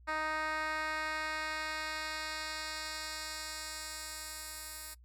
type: tone with band-pass filter sweep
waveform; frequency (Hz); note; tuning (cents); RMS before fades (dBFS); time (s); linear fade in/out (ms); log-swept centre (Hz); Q
10% pulse; 311.1; D#4; 0; -39; 0.07-4.95; 20; 1400 to 12000; 0.87
effects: noise-tail reverb RT60 0.1 s tail -23 dB re dry + added 60 Hz sine -55 dBFS peak until 5.04 s